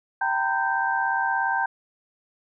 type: tone cluster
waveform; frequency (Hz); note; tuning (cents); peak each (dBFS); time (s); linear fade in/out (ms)
sine; 778 / 917 / 994 / 1564; G5 / A#5 / B5 / G6; -13 / -29 / +11 / -4; -27 / -26 / -33 / -25; 0.21-1.66; 5
effects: none